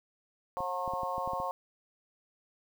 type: harmonic tone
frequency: 180 Hz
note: F#3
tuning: 47 cents flat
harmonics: 3 / 4 / 5 / 6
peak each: -38 / -38 / -37 / -36 dBFS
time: 0.57-1.51 s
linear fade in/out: 0 ms
type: clicks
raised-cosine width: 3 ms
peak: -31 dBFS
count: 8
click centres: 0.605 / 0.878 / 0.936 / 1.033 / 1.181 / 1.276 / 1.334 / 1.401 s
effects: 9-bit